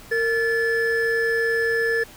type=tone pair together; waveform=triangle; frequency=459.4 / 1736 Hz; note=A#4 / A6; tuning=-25 / -24 cents; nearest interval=octave + major seventh; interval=2301 cents; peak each=-20 dBFS; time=0.11-2.04 s; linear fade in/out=10 ms; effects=pink hiss -45 dBFS RMS until 2.16 s